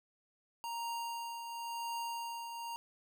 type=tone with tremolo; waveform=square; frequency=933 Hz; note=A#5; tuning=1 cent sharp; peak=-37 dBFS; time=0.64-2.76 s; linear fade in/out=0 ms; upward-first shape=triangle; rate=0.94 Hz; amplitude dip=50%; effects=none